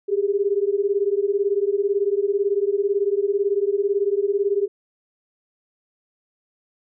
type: beating tone pair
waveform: sine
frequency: 393.2 / 411.2 Hz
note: G4 / G#4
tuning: +5 / -17 cents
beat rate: 18 Hz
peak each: -21 dBFS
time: 0.08-4.68 s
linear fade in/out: 20 ms
effects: none